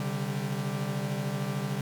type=chord; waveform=45% pulse; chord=C suspended second; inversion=none; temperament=equal with one note detuned; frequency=133.48 / 146.83 / 196 Hz; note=C3 / D3 / G3; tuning=+35 / 0 / 0 cents; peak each=-34 dBFS; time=0-1.81 s; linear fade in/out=2 ms; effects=none